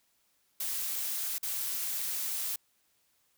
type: noise with dropouts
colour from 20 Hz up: blue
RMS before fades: -34 dBFS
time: 0.6-2.56 s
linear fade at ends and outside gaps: 5 ms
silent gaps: 1.383-1.429 s
effects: white hiss -72 dBFS RMS until 3.37 s

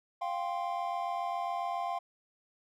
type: chord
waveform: triangle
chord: F suspended second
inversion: none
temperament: just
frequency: 698.5 / 785.8 / 1047.7 Hz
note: F5 / G5 / C6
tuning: 0 / +4 / +2 cents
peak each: -33 / -35 / -36 dBFS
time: 0.21-1.99 s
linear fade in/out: 10 ms
effects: none

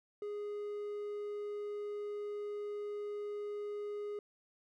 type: tone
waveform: triangle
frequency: 413.9 Hz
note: G#4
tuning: 6 cents flat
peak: -36 dBFS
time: 0.22-4.19 s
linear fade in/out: 2 ms
effects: none

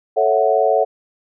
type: chord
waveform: sine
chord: F# minor seventh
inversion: first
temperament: equal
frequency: 440 / 554.4 / 659.3 / 740 Hz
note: A4 / C#5 / E5 / F#5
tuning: 0 / 0 / 0 / 0 cents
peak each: -18 dBFS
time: 0.16-0.85 s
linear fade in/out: 20 ms
effects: none

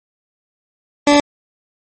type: tone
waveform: 20% pulse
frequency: 290 Hz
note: D4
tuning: 22 cents flat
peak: -3 dBFS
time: 1.07-1.2 s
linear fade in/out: 2 ms
effects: MP3 32 kbps

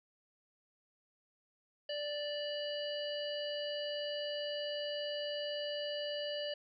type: harmonic tone with a mistuned harmonic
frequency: 587.3 Hz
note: D5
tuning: in tune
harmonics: 1 / 3 / 5 / 7 / 8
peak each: -38 / -48 / -42 / -54 / -47 dBFS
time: 1.89-6.54 s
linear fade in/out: 5 ms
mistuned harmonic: 8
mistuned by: -16 cents
effects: none

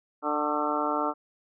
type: harmonic tone with a mistuned harmonic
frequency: 148.8 Hz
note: D3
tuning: 23 cents sharp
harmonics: 2 / 3 / 4 / 5 / 6 / 7 / 8 / 9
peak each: -32 / -35 / -33 / -34 / -32 / -35 / -33 / -32 dBFS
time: 0.22-1.14 s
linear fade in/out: 50 ms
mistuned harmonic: 7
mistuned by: +73 cents
effects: none

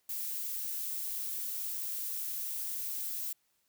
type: noise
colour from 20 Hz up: violet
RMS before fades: -37 dBFS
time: 0.09-3.33 s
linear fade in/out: 5 ms
effects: white hiss -75 dBFS RMS until 3.68 s

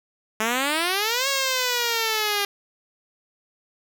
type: exponential two-way sweep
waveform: 5% pulse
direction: up then down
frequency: 213.4 to 554.4 to 400.9 Hz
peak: -10 dBFS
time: 0.4-2.45 s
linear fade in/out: 2 ms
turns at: 1.28 s
effects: none

